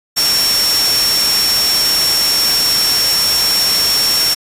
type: tone in noise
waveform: sine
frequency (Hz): 5480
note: F8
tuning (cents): -34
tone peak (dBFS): -12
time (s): 0.16-4.35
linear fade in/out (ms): 20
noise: white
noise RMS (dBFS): -17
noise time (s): 0.16-4.35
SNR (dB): +2
effects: resampled to 32000 Hz